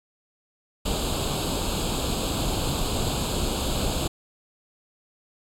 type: noise with comb filter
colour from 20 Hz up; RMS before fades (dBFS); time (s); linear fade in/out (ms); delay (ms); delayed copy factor
pink; -26; 0.85-4.08; 10; 0.26; +0.85
effects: low-pass 11000 Hz 12 dB/octave